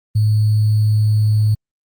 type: tone with sample-and-hold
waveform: sine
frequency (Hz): 107.1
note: A2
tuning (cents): -46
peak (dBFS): -11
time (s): 0.15-1.55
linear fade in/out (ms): 10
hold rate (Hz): 4410
effects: Opus 32 kbps